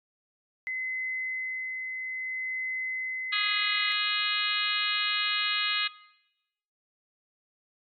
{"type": "tone with tremolo", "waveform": "sine", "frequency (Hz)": 2041, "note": "C7", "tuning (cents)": -44, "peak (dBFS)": -28, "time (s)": [0.67, 3.92], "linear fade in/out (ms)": 0, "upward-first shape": "sine", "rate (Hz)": 0.6, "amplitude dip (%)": 30}
{"type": "harmonic tone", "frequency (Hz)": 415.9, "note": "G#4", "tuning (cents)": 2, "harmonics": [3, 4, 5, 6, 7, 8, 9, 10], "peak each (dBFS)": [-34, -34, -34, -34, -34, -34, -34, -34], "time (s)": [3.32, 5.88], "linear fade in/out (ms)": 10}
{"effects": ["noise-tail reverb RT60 0.9 s tail -19 dB re dry", "MP3 96 kbps"]}